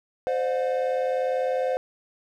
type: tone cluster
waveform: triangle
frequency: 518 / 598 / 720 Hz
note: C5 / D5 / F#5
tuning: -17 / +31 / -47 cents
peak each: -22 / -29 / -28 dBFS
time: 0.27-1.77 s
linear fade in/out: 0 ms
effects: none